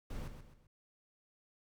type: noise with echo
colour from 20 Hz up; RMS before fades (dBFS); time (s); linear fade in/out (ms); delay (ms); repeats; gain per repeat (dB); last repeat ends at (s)
brown; -41; 0.1-0.28; 5; 130; 3; -8; 0.67
effects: none